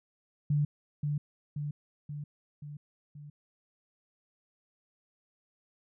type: tone with echo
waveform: sine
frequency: 146.83 Hz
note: D3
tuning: in tune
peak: -24 dBFS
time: 0.5-0.65 s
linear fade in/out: 5 ms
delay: 530 ms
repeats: 5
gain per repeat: -4 dB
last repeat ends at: 3.3 s
effects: none